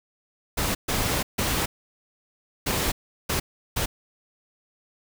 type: noise bursts at uneven times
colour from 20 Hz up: pink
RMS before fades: -25 dBFS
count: 6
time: 0.57-0.75 / 0.88-1.23 / 1.38-1.66 / 2.66-2.92 / 3.29-3.4 / 3.76-3.86 s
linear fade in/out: 10 ms
effects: none